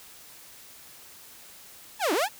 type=linear two-way sweep; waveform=sawtooth; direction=down then up; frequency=932.3 to 280 to 932.3 Hz; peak=-19 dBFS; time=1.99-2.29 s; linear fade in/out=50 ms; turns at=2.13 s; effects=white hiss -49 dBFS RMS until 2.39 s